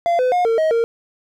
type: tone with pitch steps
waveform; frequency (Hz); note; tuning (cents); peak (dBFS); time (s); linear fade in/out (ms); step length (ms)
triangle; 687 / 506 / 716 / 455 / 632 / 462.1; F5 / B4 / F5 / A#4 / D#5 / A#4; -29 / +42 / +43 / -42 / +27 / -15; -12; 0.06-0.84; 0; 130
effects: none